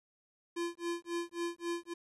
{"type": "tone with tremolo", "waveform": "square", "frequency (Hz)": 342.6, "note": "F4", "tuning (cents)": -33, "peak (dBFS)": -33, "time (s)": [0.56, 1.94], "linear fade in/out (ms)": 10, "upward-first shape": "sine", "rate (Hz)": 3.7, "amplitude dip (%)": 100, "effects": ["resampled to 24000 Hz", "12-bit"]}